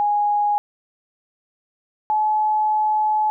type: tone pair in turn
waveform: sine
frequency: 828 / 855.7 Hz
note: G#5 / A5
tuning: -5 / -48 cents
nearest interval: minor second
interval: 57 cents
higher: second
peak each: -16 dBFS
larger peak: neither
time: 0-0.58 / 2.1-3.3 s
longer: second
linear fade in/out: 0 ms
effects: none